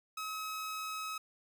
sawtooth tone, 1279 Hz, D#6, 47 cents sharp, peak -34 dBFS, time 0.17-1.18 s, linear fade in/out 5 ms, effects none

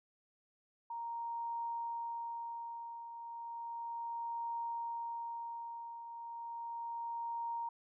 sine tone with tremolo, 932.3 Hz, A#5, in tune, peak -36 dBFS, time 0.9-7.69 s, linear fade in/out 5 ms, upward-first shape triangle, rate 0.34 Hz, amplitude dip 65%, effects none

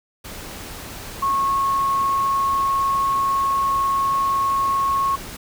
sine tone in noise, 1095 Hz, C#6, 22 cents flat, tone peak -17 dBFS, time 1.22-5.16 s, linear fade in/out 10 ms, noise pink, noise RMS -35 dBFS, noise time 0.24-5.37 s, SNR +15 dB, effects none

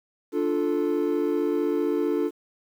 triangle chord, D minor, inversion none, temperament equal, 293.7 / 349.2 / 440 Hz, D4 / F4 / A4, 0 / 0 / 0 cents, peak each -24 dBFS, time 0.32-2.31 s, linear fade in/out 50 ms, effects tanh soft clip ceiling -12 dBFS + 9-bit

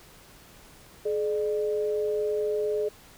sine tone pair together, 424.3 / 600 Hz, G#4 / D5, +37 / +37 cents, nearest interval tritone, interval 600 cents, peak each -25 / -32 dBFS, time 1.05-2.89 s, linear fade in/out 10 ms, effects pink hiss -52 dBFS RMS until 3.17 s

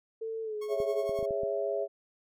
sine tone with pitch glide, 447.2 to 422.1 Hz, A4 to G#4, +28 to +28 cents, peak -33 dBFS, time 0.21-1.04 s, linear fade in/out 10 ms, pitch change -100 cents, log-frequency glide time 0.43-0.56 s
sawtooth tone with tremolo, 1093 Hz, C#6, 25 cents flat, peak -40 dBFS, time 0.61-1.26 s, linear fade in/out 10 ms, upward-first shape triangle, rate 11 Hz, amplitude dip 75%
sine chord, C# minor, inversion second, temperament equal with one note detuned, 410.8 / 554.4 / 659.3 Hz, G#4 / C#5 / E5, -19 / 0 / 0 cents, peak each -33 dBFS, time 0.68-1.88 s, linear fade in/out 50 ms
clicks, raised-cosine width 3 ms, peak -30 dBFS, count 6, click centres 0.802 / 1.094 / 1.19 / 1.228 / 1.308 / 1.434 s
effects none

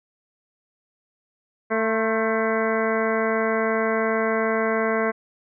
harmonic tone with a mistuned harmonic, 222.8 Hz, A3, 22 cents sharp, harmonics 1 / 2 / 3 / 4 / 5 / 6 / 7 / 8 / 9 / 10, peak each -27 / -24 / -26 / -37 / -29 / -34 / -30 / -39 / -31 / -40 dBFS, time 1.7-5.12 s, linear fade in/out 20 ms, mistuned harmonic 5, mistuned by -43 cents, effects none

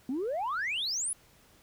sine exponential sweep, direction up, 241.9 to 10960 Hz, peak -28 dBFS, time 0.09-1.13 s, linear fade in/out 2 ms, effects tanh soft clip ceiling -27 dBFS + pink hiss -61 dBFS RMS until 1.62 s

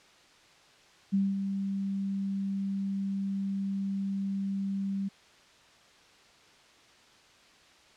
sine tone with ADSR envelope, 196 Hz, G3, in tune, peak -22 dBFS, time 1.12-5.09 s, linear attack 22 ms, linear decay 210 ms, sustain -7 dB, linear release 15 ms, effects white hiss -58 dBFS RMS until 7.96 s + low-pass 5000 Hz 12 dB/octave

